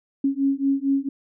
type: beating tone pair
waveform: sine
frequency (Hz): 272.6 / 277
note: C#4 / C#4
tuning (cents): -29 / -1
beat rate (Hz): 4.4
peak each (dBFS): -22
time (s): 0.24-1.09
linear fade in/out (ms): 5
effects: none